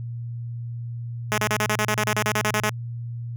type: tone bursts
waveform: 5% pulse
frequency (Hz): 212.5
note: G#3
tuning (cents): +40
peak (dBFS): -9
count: 15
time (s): 1.32-2.693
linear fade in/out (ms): 0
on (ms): 57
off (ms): 37
effects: added 118 Hz sine -29 dBFS peak until 3.36 s